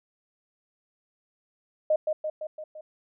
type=tone with echo; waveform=sine; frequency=618 Hz; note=D#5; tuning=12 cents flat; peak=-19 dBFS; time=1.9-1.96 s; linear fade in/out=5 ms; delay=170 ms; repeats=5; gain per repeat=-4 dB; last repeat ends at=2.81 s; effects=none